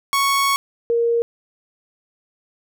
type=tone pair in turn; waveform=sawtooth / sine; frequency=1108.7 / 467.5 Hz; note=C#6 / A#4; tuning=0 / +5 cents; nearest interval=octave + minor third; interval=1495 cents; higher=first; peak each=-12 / -15 dBFS; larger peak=first; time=0.13-0.56 / 0.9-1.22 s; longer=first; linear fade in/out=0 ms; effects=none